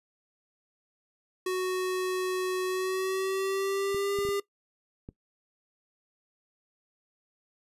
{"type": "tone with pitch glide", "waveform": "square", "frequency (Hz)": [370, 401.2], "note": ["F#4", "G4"], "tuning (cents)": [0, 40], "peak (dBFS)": -28, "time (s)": [1.46, 4.4], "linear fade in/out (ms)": 5, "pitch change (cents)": 140, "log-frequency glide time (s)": [2.65, 4.17]}
{"type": "clicks", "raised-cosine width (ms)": 3, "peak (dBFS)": -28, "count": 5, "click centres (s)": [3.946, 4.188, 4.251, 4.289, 5.089]}
{"effects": ["noise-tail reverb RT60 0.1 s tail -19 dB re dry", "resampled to 32000 Hz"]}